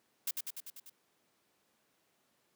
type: noise with echo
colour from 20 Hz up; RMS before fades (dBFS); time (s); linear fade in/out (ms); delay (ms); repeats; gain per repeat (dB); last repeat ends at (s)
blue; -34; 0.27-0.31; 5; 98; 6; -3; 0.898
effects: pink hiss -74 dBFS RMS until 2.55 s + high-pass 200 Hz 12 dB/octave